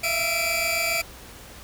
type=tone cluster; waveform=sawtooth; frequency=655 / 682 / 2326 / 2497 Hz; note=E5 / F5 / D7 / D#7; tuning=-11 / -41 / -17 / +6 cents; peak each=-28 / -27 / -21 / -27 dBFS; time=0.03-1.02 s; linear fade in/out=10 ms; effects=added 60 Hz sine -48 dBFS peak until 1.63 s + pink hiss -44 dBFS RMS until 1.63 s